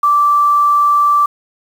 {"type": "tone with quantisation", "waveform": "sine", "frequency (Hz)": 1168, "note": "D6", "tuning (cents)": -10, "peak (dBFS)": -8, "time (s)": [0.03, 1.26], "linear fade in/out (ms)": 5, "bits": 6, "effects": []}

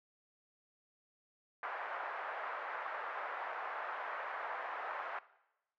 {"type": "band-pass noise", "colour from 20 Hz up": "white", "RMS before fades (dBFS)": -42, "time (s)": [1.63, 5.19], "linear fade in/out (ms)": 2, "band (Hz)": [580, 1600], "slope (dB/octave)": 24, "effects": ["noise-tail reverb RT60 0.9 s tail -18 dB re dry"]}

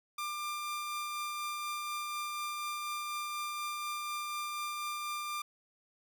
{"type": "tone with tremolo", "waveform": "sawtooth", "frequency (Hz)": 1193, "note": "D6", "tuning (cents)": 27, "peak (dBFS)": -31, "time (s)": [0.18, 5.42], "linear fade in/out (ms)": 5, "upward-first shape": "triangle", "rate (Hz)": 4.1, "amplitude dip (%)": 25, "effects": []}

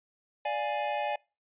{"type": "chord", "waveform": "square", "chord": "D diminished", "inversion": "none", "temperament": "equal", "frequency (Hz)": [587.3, 698.5, 830.6], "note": ["D5", "F5", "Ab5"], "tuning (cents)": [0, 0, 0], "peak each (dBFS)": [-34, -38, -32], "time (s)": [0.45, 1.16], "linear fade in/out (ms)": 5, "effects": ["noise-tail reverb RT60 0.3 s tail -25 dB re dry", "resampled to 8000 Hz"]}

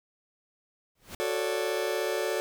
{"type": "noise with exponential growth", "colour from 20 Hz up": "pink", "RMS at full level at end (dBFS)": -37, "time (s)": [0.95, 1.15], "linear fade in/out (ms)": 5, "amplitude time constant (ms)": 42}
{"type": "chord", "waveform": "40% pulse", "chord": "D major seventh", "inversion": "first", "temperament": "just", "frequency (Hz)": [367.1, 440.5, 550.6, 587.3], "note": ["F#4", "A4", "C#5", "D5"], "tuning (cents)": [-14, 2, -12, 0], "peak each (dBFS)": [-32, -31, -34, -33], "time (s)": [1.2, 2.4], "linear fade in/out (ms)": 0}
{"effects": []}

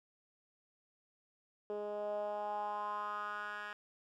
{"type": "tone with band-pass filter sweep", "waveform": "10% pulse", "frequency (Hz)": 207.7, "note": "G#3", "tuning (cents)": 0, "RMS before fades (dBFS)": -40, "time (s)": [1.7, 3.73], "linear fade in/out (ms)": 0, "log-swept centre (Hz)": [460, 1800], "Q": 4.3, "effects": []}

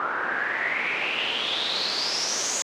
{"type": "noise with low-pass filter sweep", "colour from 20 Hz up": "pink", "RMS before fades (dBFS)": -26, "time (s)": [0, 2.62], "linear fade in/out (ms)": 0, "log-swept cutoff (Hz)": [1300, 7000], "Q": 7.2, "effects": ["high-pass 400 Hz 12 dB/octave"]}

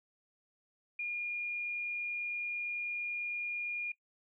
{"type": "tone", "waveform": "sine", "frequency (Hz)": 2423, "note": "D#7", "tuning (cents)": -47, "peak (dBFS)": -34, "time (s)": [0.99, 3.92], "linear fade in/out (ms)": 5, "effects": ["noise-tail reverb RT60 0.1 s tail -20 dB re dry"]}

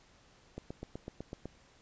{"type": "click train", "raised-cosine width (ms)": 2, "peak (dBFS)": -27, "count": 8, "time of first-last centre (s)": [0.58, 1.456], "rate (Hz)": 7.99, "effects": ["pink hiss -63 dBFS RMS until 1.81 s", "resampled to 16000 Hz"]}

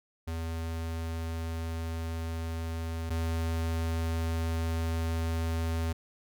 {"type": "tone pair in turn", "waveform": "square", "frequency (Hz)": [82.1, 82.1], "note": ["E2", "E2"], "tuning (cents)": [-6, -6], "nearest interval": "unison", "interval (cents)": 0, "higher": "neither", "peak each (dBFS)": [-33, -29], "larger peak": "second", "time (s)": [[0.27, 3.1], [3.1, 5.93]], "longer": "neither", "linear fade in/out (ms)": 10, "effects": []}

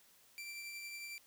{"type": "tone with tremolo", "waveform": "sawtooth", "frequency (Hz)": 2349, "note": "D7", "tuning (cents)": 0, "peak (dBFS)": -40, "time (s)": [0.38, 1.18], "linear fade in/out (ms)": 0, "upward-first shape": "triangle", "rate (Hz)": 11, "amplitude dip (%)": 30, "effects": ["white hiss -66 dBFS RMS until 1.26 s"]}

